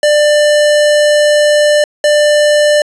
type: tone bursts at uneven times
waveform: square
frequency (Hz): 594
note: D5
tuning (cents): +20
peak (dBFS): -7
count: 2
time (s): 0.03-1.84 / 2.04-2.82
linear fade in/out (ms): 2
effects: resampled to 22050 Hz + 8-bit